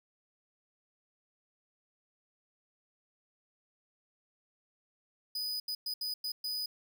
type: tone bursts at uneven times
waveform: 45% pulse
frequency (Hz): 4978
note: D#8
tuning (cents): 0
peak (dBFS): -33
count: 6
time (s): 5.35-5.6 / 5.68-5.75 / 5.86-5.94 / 6.01-6.14 / 6.24-6.32 / 6.44-6.66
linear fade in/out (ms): 5
effects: none